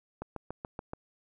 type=click train; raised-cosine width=1 ms; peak=-23 dBFS; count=6; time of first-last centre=0.22-0.934 s; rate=7 Hz; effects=none